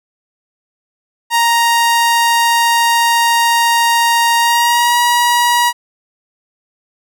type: tone with pitch glide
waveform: sawtooth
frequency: 934 to 960.3 Hz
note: A#5 to B5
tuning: +3 to -49 cents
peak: -6 dBFS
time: 1.3-5.73 s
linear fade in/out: 50 ms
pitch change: +48 cents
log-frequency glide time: 4.39-4.99 s
effects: none